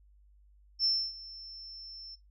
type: tone with ADSR envelope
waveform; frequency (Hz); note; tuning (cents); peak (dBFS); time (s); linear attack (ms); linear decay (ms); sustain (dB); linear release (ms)
sine; 5350; E8; +25; -23; 0.79-2.16; 53; 280; -20; 20
effects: noise-tail reverb RT60 0.2 s tail -20 dB re dry + added 50 Hz sine -58 dBFS peak until 2.3 s